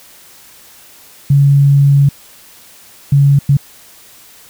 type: tone bursts at uneven times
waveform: sine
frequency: 140.6 Hz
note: C#3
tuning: 25 cents sharp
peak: -5 dBFS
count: 3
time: 1.3-2.09 / 3.12-3.39 / 3.49-3.57 s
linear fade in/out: 5 ms
effects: white hiss -41 dBFS RMS until 4.49 s